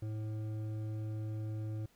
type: tone with hard clipping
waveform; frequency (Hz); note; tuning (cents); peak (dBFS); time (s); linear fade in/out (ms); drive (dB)
sine; 108.3; A2; -27; -38; 0.02-1.86; 5; 9
effects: pink hiss -69 dBFS RMS until 1.95 s